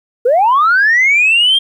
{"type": "linear sweep", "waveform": "sine", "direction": "up", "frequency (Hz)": [452.6, 3235], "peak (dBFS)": -6, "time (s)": [0.25, 1.59], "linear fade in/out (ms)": 10, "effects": ["tanh soft clip ceiling -4 dBFS", "8-bit"]}